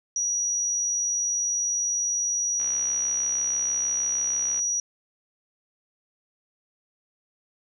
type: tone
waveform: sine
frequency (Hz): 5800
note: F#8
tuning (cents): -35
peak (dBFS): -23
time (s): 0.16-4.8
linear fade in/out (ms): 2
type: click train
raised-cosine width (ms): 0.3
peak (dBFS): -26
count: 133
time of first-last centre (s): 2.6-4.591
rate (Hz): 66.3
effects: none